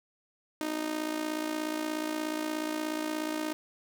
sawtooth tone with amplitude modulation, 309 Hz, D#4, 12 cents flat, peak -24 dBFS, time 0.61-3.53 s, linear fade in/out 0 ms, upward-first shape sine, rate 56.8 Hz, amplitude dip 70%, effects none

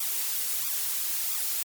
blue noise with flanger, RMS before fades -29 dBFS, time 0-1.63 s, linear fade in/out 5 ms, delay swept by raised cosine 0.83 to 5.63 ms, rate 1.5 Hz, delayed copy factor +0.85, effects MP3 96 kbps

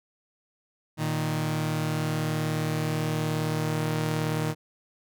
sawtooth tone pair together, 116.59 / 155.4 Hz, A#2 / D#3, +1 / -2 cents, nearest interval perfect fourth, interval 497 cents, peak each -27 / -23 dBFS, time 0.97-4.55 s, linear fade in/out 50 ms, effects none

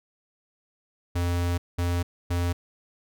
square tone bursts at uneven times, 87.31 Hz, F2, in tune, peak -24 dBFS, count 3, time 1.15-1.58 / 1.78-2.03 / 2.3-2.53 s, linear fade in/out 10 ms, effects none

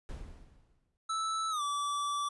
brown noise with exponential decay, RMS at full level -39 dBFS, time 0.09-0.97 s, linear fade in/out 0 ms, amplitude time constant 190 ms
square tone with pitch glide, 1314 to 1157.2 Hz, E6 to D6, -6 to -26 cents, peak -32 dBFS, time 1.09-2.29 s, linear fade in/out 10 ms, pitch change -220 cents, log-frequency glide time 1.5-1.62 s
effects resampled to 24000 Hz

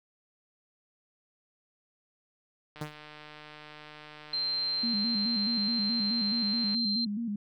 click train, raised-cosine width 0.3 ms, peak -31 dBFS, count 603, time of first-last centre 2.76-6.747 s, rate 151 Hz
sawtooth tone with exponential decay, 151.6 Hz, D#3, 45 cents flat, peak -28 dBFS, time 2.81-2.99 s, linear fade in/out 5 ms, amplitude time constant 39 ms
sine tone, 4138 Hz, C8, 20 cents flat, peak -28 dBFS, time 4.33-7.05 s, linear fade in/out 5 ms
sine tone with vibrato, 219.1 Hz, A3, 7 cents flat, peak -30 dBFS, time 4.83-7.36 s, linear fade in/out 5 ms, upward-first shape square, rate 4.7 Hz, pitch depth 110 cents each way
effects none

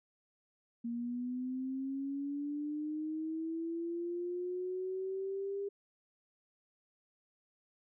sine linear sweep, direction up, 233.1 to 402 Hz, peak -35 dBFS, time 0.84-5.69 s, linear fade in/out 10 ms, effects none

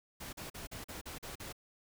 pink noise bursts, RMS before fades -45 dBFS, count 8, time 0.2-1.527 s, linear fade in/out 10 ms, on 130 ms, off 41 ms, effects none

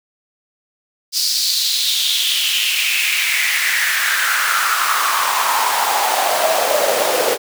pink noise with high-pass filter sweep, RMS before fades -17 dBFS, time 1.12-7.38 s, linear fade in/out 50 ms, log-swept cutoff 5000 to 480 Hz, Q 4.5, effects none

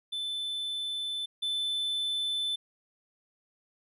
triangle tone pair in turn, 3520 / 3520 Hz, A7 / A7, 0 / 0 cents, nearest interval unison, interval 0 cents, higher neither, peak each -30 / -27 dBFS, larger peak second, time 0.12-1.26 / 1.42-2.56 s, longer neither, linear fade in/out 10 ms, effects resampled to 32000 Hz

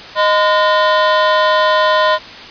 35% pulse ring-modulated tone, 821 Hz, G#5, 20 cents flat, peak -5 dBFS, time 0.15-2.19 s, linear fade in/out 50 ms, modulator 200 Hz, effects white hiss -32 dBFS RMS until 2.5 s + resampled to 11025 Hz

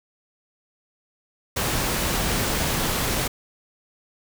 pink noise, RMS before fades -24 dBFS, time 1.56-3.28 s, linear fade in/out 10 ms, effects none

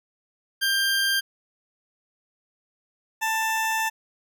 20% pulse tone pair in turn, 1588 / 886.4 Hz, G6 / A5, +22 / +13 cents, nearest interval minor seventh, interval 1009 cents, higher first, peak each -16 / -18 dBFS, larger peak first, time 0.61-1.21 / 3.21-3.9 s, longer second, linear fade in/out 20 ms, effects none

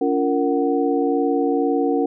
sine tone cluster, 283.1 / 345.2 / 462.8 / 745 Hz, C#4 / F4 / A#4 / F#5, +37 / -20 / -13 / +12 cents, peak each -20 / -24 / -21 / -26 dBFS, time 0.01-2.06 s, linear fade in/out 5 ms, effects none

